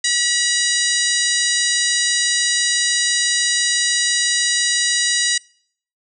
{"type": "harmonic tone", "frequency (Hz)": 966, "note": "B5", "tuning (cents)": -39, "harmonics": [2, 3, 4, 5, 6, 7, 8, 9], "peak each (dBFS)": [-22, -27, -22, -23, -25, -24, -28, -24], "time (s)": [0.04, 5.38], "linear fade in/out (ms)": 5, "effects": ["noise-tail reverb RT60 0.6 s tail -25 dB re dry"]}